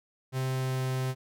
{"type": "tone with pitch glide", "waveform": "45% pulse", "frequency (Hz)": [130.81, 129.98], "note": ["C3", "C3"], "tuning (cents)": [0, -11], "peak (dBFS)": -28, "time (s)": [0.32, 1.15], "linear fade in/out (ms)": 50, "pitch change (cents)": -11, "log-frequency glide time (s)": [0.47, 0.85], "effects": []}